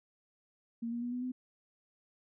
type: tone with pitch steps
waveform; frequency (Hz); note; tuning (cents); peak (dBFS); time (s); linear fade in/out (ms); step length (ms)
sine; 232 / 237.1 / 242.4 / 247.8 / 253.3; A#3 / A#3 / B3 / B3 / B3; -8 / +30 / -32 / +6 / +44; -34; 0.82-1.32; 10; 100
effects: none